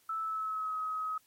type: tone with pitch glide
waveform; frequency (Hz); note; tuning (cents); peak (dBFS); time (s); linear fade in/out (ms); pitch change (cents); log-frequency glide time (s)
sine; 1314 to 1270; E6 to D#6; -6 to +35; -32; 0.09-1.18; 5; -59; 0.21-0.76
effects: white hiss -67 dBFS RMS until 1.26 s + MP3 64 kbps